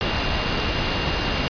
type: tone in noise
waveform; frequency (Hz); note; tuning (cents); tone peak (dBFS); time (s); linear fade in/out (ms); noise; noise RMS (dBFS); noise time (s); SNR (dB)
sine; 2794; F7; 0; -32; 0.01-1.48; 0; pink; -23; 0.01-1.48; -12
effects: resampled to 11025 Hz